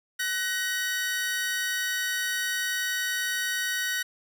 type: tone pair together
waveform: sawtooth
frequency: 1500 / 1889.9 Hz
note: F#6 / A#6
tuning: +23 / +23 cents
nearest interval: major third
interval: 400 cents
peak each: -26 dBFS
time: 0.19-4.03 s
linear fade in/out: 10 ms
effects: none